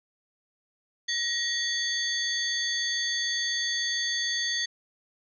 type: tone cluster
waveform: sine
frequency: 1890 / 3438 / 4533 / 6380 Hz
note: A#6 / A7 / C#8 / G8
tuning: +23 / -41 / +38 / +30 cents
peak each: -31 / -31 / -31 / -35 dBFS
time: 1.08-4.66 s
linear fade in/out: 10 ms
effects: none